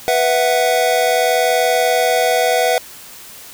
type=chord; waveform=square; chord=B suspended fourth; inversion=none; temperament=equal; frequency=493.9 / 659.3 / 740 Hz; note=B4 / E5 / F#5; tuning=0 / 0 / 0 cents; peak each=-18 dBFS; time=0.08-2.78 s; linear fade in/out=0 ms; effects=white hiss -37 dBFS RMS until 3.53 s